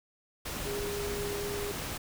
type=tone in noise; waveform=sine; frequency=407.6 Hz; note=G#4; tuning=32 cents flat; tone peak=-34 dBFS; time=0.65-1.72 s; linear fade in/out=10 ms; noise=pink; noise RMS=-37 dBFS; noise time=0.45-1.98 s; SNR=0 dB; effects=none